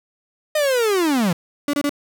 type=linear sweep; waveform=45% pulse; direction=down; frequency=622.3 to 160 Hz; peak=-16 dBFS; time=0.55-1.33 s; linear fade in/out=5 ms
type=tone bursts; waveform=35% pulse; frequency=288.2 Hz; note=D4; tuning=33 cents flat; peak=-16 dBFS; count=3; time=1.68-1.894 s; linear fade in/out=2 ms; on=54 ms; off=26 ms
effects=none